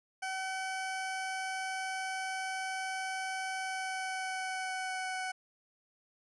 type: tone with pitch glide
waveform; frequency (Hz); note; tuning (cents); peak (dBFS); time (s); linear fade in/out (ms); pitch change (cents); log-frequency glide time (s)
20% pulse; 759 to 747.7; F#5 to F#5; +44 to +18; -30; 0.22-5.32; 10; -26; 3.56-5.14
effects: resampled to 24000 Hz + 12-bit